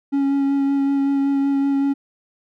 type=tone with vibrato; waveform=triangle; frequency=277.2 Hz; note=C#4; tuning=in tune; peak=-14 dBFS; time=0.12-1.94 s; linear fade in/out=20 ms; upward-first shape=sine; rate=5.3 Hz; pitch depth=13 cents each way; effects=none